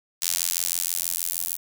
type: tone with high-pass filter sweep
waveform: square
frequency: 43.18 Hz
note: F1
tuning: 19 cents flat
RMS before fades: -27 dBFS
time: 0.21-1.57 s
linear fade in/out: 20 ms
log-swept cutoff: 6200 to 11000 Hz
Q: 0.89
effects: none